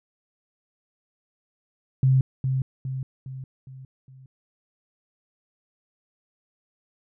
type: tone with echo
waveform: sine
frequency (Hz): 131.7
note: C3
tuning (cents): +12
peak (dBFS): -15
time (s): 2.03-2.21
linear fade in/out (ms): 2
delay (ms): 410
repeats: 5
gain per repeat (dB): -6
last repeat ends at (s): 4.26
effects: none